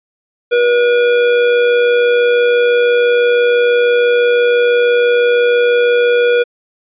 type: tone with amplitude modulation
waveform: square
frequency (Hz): 482.7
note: B4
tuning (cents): -40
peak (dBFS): -8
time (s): 0.51-6.44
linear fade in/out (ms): 20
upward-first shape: sine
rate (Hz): 106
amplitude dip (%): 30
effects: resampled to 8000 Hz